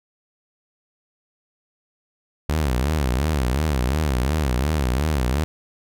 sawtooth tone with vibrato, 69.3 Hz, C#2, in tune, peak -15 dBFS, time 2.49-5.44 s, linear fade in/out 0 ms, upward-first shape sine, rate 2.8 Hz, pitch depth 230 cents each way, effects none

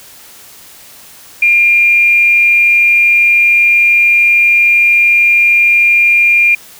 sine tone with amplitude modulation, 2400 Hz, D7, 37 cents sharp, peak -4 dBFS, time 1.42-6.55 s, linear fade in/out 5 ms, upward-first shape sine, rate 267 Hz, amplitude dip 25%, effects white hiss -37 dBFS RMS until 6.79 s

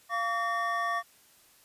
triangle tone cluster, 694 / 1141 / 1828 Hz, F5 / C#6 / A#6, -11 / +50 / -34 cents, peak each -32 / -28 / -32 dBFS, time 0.09-1.03 s, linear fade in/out 50 ms, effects white hiss -60 dBFS RMS until 1.64 s + resampled to 32000 Hz

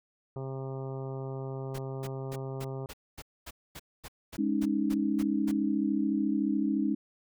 harmonic tone, 133.7 Hz, C3, 38 cents sharp, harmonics 1 / 2 / 3 / 4 / 5 / 6 / 7 / 8 / 9, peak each -36 / -46 / -40 / -46 / -48 / -51 / -52 / -57 / -54 dBFS, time 0.36-2.86 s, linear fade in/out 2 ms
pink noise bursts, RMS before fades -43 dBFS, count 14, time 1.74-5.518 s, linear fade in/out 10 ms, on 47 ms, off 240 ms
sine chord, Ab suspended fourth, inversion none, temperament equal, 207.7 / 277.2 / 311.1 Hz, Ab3 / Db4 / Eb4, 0 / 0 / 0 cents, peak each -30 dBFS, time 4.38-6.95 s, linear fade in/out 10 ms
effects none

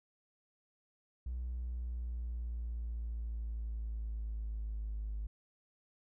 triangle exponential sweep, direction down, 61.7 to 51.91 Hz, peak -33 dBFS, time 1.26-5.27 s, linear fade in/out 5 ms, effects tanh soft clip ceiling -33 dBFS

